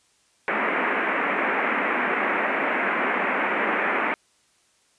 white band-pass noise, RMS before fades -24 dBFS, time 0.48-4.14 s, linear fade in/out 0 ms, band 200 to 2300 Hz, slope 48 dB/octave, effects white hiss -63 dBFS RMS until 4.98 s + resampled to 22050 Hz

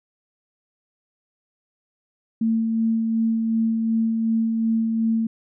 sine tone with tremolo, 225.2 Hz, A3, 40 cents sharp, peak -17 dBFS, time 2.41-5.27 s, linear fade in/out 5 ms, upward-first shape sine, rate 2.7 Hz, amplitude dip 30%, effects none

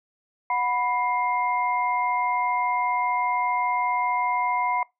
sine tone cluster, 732 / 987 / 2112 Hz, F#5 / B5 / C7, -19 / -1 / +16 cents, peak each -28 / -23 / -31 dBFS, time 0.5-4.83 s, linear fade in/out 2 ms, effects noise-tail reverb RT60 0.2 s tail -23 dB re dry

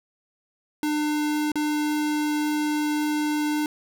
square tone with dropouts, 300.3 Hz, D4, 39 cents sharp, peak -23 dBFS, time 0.83-3.66 s, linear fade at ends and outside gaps 1 ms, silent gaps 1.518-1.556 s, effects none

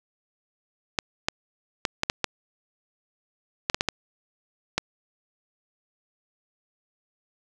clicks, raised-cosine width 0.2 ms, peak -5 dBFS, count 11, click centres 0.988 / 1.285 / 1.852 / 2.034 / 2.099 / 2.243 / 3.699 / 3.745 / 3.809 / 3.887 / 4.78 s, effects none

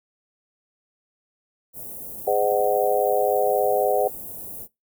white band-stop noise, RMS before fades -36 dBFS, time 1.73-4.68 s, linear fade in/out 50 ms, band 650 to 11000 Hz, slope 24 dB/octave
sine chord, Ab dominant seventh, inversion none, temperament just, 415.3 / 519.1 / 623 / 747.5 Hz, Ab4 / C5 / Eb5 / Gb5, 0 / -14 / +2 / +17 cents, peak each -24 / -23 / -24 / -23 dBFS, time 2.27-4.08 s, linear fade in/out 5 ms
effects noise-tail reverb RT60 0.2 s tail -21 dB re dry

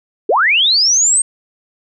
sine linear sweep, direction up, 344.3 to 8510 Hz, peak -9 dBFS, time 0.29-1.22 s, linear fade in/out 5 ms, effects none

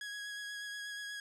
sawtooth tone with vibrato, 1661.2 Hz, G#6, in tune, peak -37 dBFS, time 0.01-1.2 s, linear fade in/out 2 ms, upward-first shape sine, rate 8.3 Hz, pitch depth 14 cents each way, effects low-pass 9000 Hz 12 dB/octave

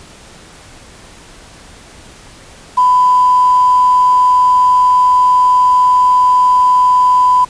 sine tone with quantisation, 999 Hz, B5, 20 cents sharp, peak -6 dBFS, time 2.77-7.45 s, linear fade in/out 10 ms, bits 5, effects pink hiss -38 dBFS RMS until 7.49 s + resampled to 22050 Hz

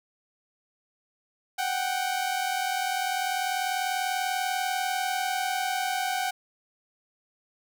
sawtooth tone pair together, 740 / 780.2 Hz, F#5 / G5, 0 / -8 cents, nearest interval minor second, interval 92 cents, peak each -25 / -26 dBFS, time 1.58-6.31 s, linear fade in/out 10 ms, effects none

